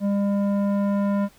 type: tone with low-pass filter sweep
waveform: square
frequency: 200.9 Hz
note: G3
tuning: 43 cents sharp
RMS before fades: -22 dBFS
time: 0-1.29 s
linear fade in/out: 50 ms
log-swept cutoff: 580 to 1100 Hz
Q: 1
effects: pink hiss -55 dBFS RMS until 1.38 s